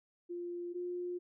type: tone pair in turn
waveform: sine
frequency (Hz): 349.2 / 355.1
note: F4 / F4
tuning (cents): 0 / +29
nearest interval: unison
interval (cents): 29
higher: second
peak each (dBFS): -38 / -36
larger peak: second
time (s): 0.29-0.74 / 0.74-1.19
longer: neither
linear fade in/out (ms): 20
effects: none